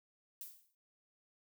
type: noise with exponential decay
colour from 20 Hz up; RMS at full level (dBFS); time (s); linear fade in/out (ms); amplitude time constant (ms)
violet; -44; 0.41-0.75; 2; 72
effects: none